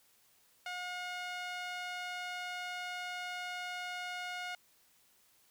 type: tone with band-pass filter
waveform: sawtooth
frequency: 720 Hz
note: F#5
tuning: 47 cents flat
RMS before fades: -41 dBFS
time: 0.66-4.55 s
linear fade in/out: 2 ms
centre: 2200 Hz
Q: 0.86
effects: white hiss -68 dBFS RMS until 5.5 s